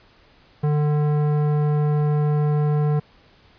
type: tone with tanh clipping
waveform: sine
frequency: 148.9 Hz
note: D3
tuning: 24 cents sharp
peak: -19 dBFS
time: 0.63-3 s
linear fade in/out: 10 ms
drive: 15 dB
effects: pink hiss -54 dBFS RMS until 3.58 s + resampled to 11025 Hz